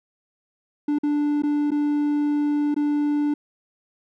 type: tone with dropouts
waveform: triangle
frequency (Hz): 293.7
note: D4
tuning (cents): 0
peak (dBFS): -17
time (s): 0.88-3.34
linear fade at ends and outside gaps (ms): 5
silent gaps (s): 0.986-1.033 / 1.422-1.434 / 1.707-1.716 / 2.744-2.763
effects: none